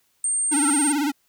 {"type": "tone", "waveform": "sine", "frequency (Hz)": 8680, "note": "C#9", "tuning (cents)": -37, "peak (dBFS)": -20, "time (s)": [0.24, 0.92], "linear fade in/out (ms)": 2}
{"type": "tone with vibrato", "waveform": "square", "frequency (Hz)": 290.5, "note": "D4", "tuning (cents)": -19, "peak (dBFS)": -21, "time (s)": [0.51, 1.12], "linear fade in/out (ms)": 20, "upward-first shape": "sine", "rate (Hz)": 18, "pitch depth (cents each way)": 110}
{"type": "tone with exponential growth", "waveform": "sine", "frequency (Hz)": 1354, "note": "E6", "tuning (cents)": 46, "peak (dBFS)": -21, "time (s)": [0.53, 0.7], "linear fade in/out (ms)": 1, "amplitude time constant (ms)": 36}
{"effects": ["white hiss -66 dBFS RMS until 1.28 s"]}